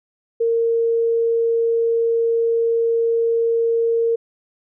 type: tone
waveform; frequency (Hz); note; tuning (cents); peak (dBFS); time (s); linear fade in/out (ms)
sine; 460.7; A#4; -20; -15; 0.4-4.16; 10
effects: none